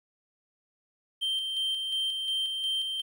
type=tone with tremolo; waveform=triangle; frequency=3138 Hz; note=G7; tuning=1 cent sharp; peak=-25 dBFS; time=1.21-3.02 s; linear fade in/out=20 ms; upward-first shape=square; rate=2.8 Hz; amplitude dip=35%; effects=11-bit